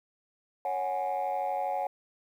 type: chord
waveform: sine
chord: C# suspended fourth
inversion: none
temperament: just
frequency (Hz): 554.4 / 739.2 / 831.5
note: C#5 / F#5 / G#5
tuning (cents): 0 / -2 / +2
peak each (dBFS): -33 / -30 / -31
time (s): 0.65-1.87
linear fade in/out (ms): 2
effects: tanh soft clip ceiling -24 dBFS + 10-bit